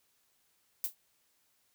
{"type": "noise with exponential decay", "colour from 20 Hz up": "violet", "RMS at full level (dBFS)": -28, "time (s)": [0.84, 0.95], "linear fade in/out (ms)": 2, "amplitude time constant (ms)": 22, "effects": ["white hiss -73 dBFS RMS until 1.74 s"]}